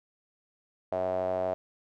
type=tone with band-pass filter; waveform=sawtooth; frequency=92.5 Hz; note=F#2; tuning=in tune; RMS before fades=-30 dBFS; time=0.92-1.54 s; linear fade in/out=0 ms; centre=640 Hz; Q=7.4; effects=none